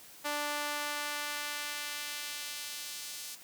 sawtooth tone with high-pass filter sweep, 293.7 Hz, D4, in tune, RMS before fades -38 dBFS, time 0.24-3.36 s, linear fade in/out 20 ms, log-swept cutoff 720 to 5100 Hz, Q 0.76, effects white hiss -53 dBFS RMS until 3.43 s + high-pass 80 Hz 12 dB/octave

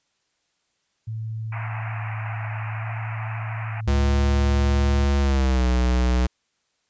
sine tone with vibrato, 110 Hz, A2, in tune, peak -27 dBFS, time 1.07-5.06 s, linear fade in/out 10 ms, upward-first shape square, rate 0.57 Hz, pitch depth 13 cents each way
pink band-pass noise, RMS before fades -36 dBFS, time 1.52-3.81 s, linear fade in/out 5 ms, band 650 to 2600 Hz, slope 96 dB/octave
square tone with pitch glide, 70 to 62 Hz, C#2 to B1, +18 to +7 cents, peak -18 dBFS, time 3.87-6.27 s, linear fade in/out 10 ms, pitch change -211 cents, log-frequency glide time 5.2-5.67 s
effects white hiss -71 dBFS RMS until 6.89 s + resampled to 16000 Hz

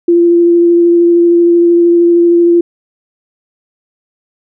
sine tone with vibrato, 343.4 Hz, F4, 29 cents flat, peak -4 dBFS, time 0.08-2.61 s, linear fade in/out 5 ms, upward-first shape sine, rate 13 Hz, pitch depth 11 cents each way, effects none

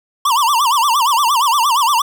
square tone with vibrato, 1033 Hz, C6, 22 cents flat, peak -12 dBFS, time 0.25-2.02 s, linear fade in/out 5 ms, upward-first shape sine, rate 8.6 Hz, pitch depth 240 cents each way, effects none

